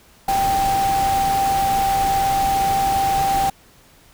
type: tone in noise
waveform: sine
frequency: 784 Hz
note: G5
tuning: in tune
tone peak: -16 dBFS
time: 0.28-3.5 s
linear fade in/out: 5 ms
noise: pink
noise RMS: -27 dBFS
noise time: 0.28-3.5 s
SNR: +8 dB
effects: pink hiss -51 dBFS RMS until 4.13 s